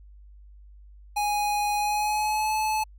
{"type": "tone with pitch glide", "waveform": "square", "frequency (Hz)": [829, 863.7], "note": ["G#5", "A5"], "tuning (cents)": [-3, -32], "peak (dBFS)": -24, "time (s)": [1.16, 2.84], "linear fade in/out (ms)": 10, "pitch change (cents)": 71, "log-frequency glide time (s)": [1.77, 2.53], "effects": ["added 50 Hz sine -46 dBFS peak until 2.98 s"]}